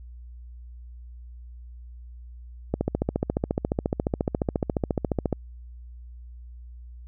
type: click train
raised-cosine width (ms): 2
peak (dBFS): -10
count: 38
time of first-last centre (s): 2.74-5.327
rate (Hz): 14.3
effects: added 60 Hz sine -40 dBFS peak until 7.07 s